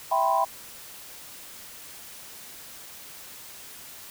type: chord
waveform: sine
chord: C major seventh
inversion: first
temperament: equal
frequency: 659.3 / 784 / 987.8 / 1046.5 Hz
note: E5 / G5 / B5 / C6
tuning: 0 / 0 / 0 / 0 cents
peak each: -27 / -25 / -24 / -29 dBFS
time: 0.11-0.45 s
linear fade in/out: 10 ms
effects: white hiss -44 dBFS RMS until 4.1 s